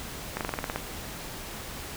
slowing click train, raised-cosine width 0.5 ms, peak -14 dBFS, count 9, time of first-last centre 0.37-0.76 s, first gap 38 ms, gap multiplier 1.07, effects pink hiss -39 dBFS RMS until 1.96 s

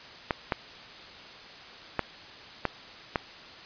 clicks, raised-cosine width 0.5 ms, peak -10 dBFS, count 5, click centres 0.308 / 0.522 / 1.993 / 2.653 / 3.158 s, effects white hiss -46 dBFS RMS until 3.65 s + resampled to 11025 Hz

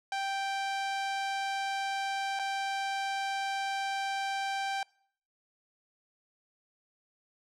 sawtooth tone with dropouts, 784 Hz, G5, in tune, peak -27 dBFS, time 0.12-4.83 s, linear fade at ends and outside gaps 2 ms, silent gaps 2.391-2.395 s, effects noise-tail reverb RT60 0.6 s tail -25 dB re dry + low-pass 6000 Hz 12 dB/octave

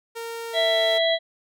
sawtooth tone with pitch glide, 461 to 450.5 Hz, A#4 to A4, -19 to +41 cents, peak -27 dBFS, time 0.15-0.99 s, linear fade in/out 20 ms, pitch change -40 cents, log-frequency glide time 0.48-0.75 s
harmonic tone, 659.3 Hz, E5, in tune, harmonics 1 / 3 / 5 / 6, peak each -20 / -27 / -25 / -29 dBFS, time 0.53-1.19 s, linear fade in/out 50 ms
effects none

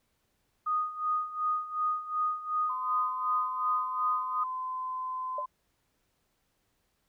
sine tone with tremolo, 1239 Hz, D#6, 8 cents flat, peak -25 dBFS, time 0.66-4.44 s, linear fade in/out 10 ms, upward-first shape sine, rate 2.7 Hz, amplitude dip 80%
sine tone, 1026 Hz, C6, 34 cents flat, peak -32 dBFS, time 2.69-5.46 s, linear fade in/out 10 ms
sine tone with exponential decay, 591 Hz, D5, 11 cents sharp, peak -30 dBFS, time 5.38-5.46 s, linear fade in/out 5 ms, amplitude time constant 16 ms
effects pink hiss -75 dBFS RMS until 7.08 s

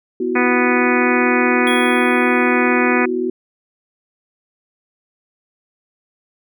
sine chord, B suspended fourth, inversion none, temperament equal, 246.9 / 329.6 / 370 Hz, B3 / E4 / F#4, 0 / 0 / 0 cents, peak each -23 / -24 / -19 dBFS, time 0.2-3.3 s, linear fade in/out 5 ms
harmonic tone, 246.9 Hz, B3, in tune, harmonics 1 / 2 / 3 / 4 / 5 / 6 / 7 / 8 / 9 / 10, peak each -24 / -24 / -24 / -24 / -24 / -24 / -24 / -24 / -24 / -24 dBFS, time 0.35-3.06 s, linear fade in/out 10 ms
square tone with exponential decay, 3322 Hz, G#7, in tune, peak -22 dBFS, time 1.67-2.92 s, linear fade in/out 1 ms, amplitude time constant 270 ms
effects none

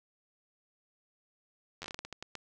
slowing click train, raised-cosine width 0.2 ms, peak -23 dBFS, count 12, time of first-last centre 1.82-2.353 s, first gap 10 ms, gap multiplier 1.29, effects none

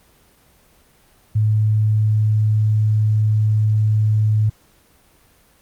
sine tone, 107.5 Hz, A2, 40 cents flat, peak -13 dBFS, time 1.35-4.5 s, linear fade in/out 10 ms, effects pink hiss -54 dBFS RMS until 5.61 s + Opus 24 kbps

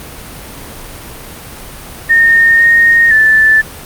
sine tone with pitch steps, 1835 / 1854 / 1757 Hz, A#6 / A#6 / A6, -28 / -10 / -3 cents, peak -4 dBFS, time 2.09-3.62 s, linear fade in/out 20 ms, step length 510 ms, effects pink hiss -29 dBFS RMS until 3.85 s + Opus 32 kbps

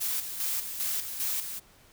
blue noise with tremolo, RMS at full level -30 dBFS, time 0-1.6 s, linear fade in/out 20 ms, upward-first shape square, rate 2.5 Hz, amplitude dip 55%, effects pink hiss -58 dBFS RMS until 1.92 s

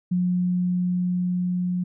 sine tone with level ramp, 179.6 Hz, F3, 49 cents sharp, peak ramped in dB -19 to -22 dBFS, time 0.11-1.84 s, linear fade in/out 10 ms, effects none

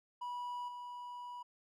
triangle tone with level steps, 977 Hz, B5, 19 cents flat, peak -37 / -42 dBFS, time 0.21-1.43 s, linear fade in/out 10 ms, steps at 0.68 s, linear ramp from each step 5 ms, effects none

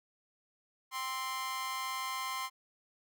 sawtooth tone with amplitude modulation, 1046.5 Hz, C6, in tune, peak -28 dBFS, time 0.91-2.5 s, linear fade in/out 50 ms, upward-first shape sine, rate 263 Hz, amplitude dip 75%, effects none

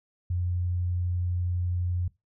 sine tone, 88.8 Hz, F2, 29 cents sharp, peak -25 dBFS, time 0.3-2.08 s, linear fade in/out 5 ms, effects noise-tail reverb RT60 0.2 s tail -20 dB re dry

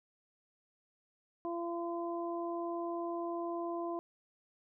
harmonic tone, 341.1 Hz, F4, 41 cents flat, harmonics 1 / 2 / 3, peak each -37 / -40 / -43 dBFS, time 1.45-3.99 s, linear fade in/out 0 ms, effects none

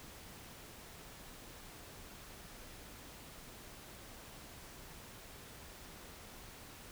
silence, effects pink hiss -53 dBFS RMS until 6.91 s

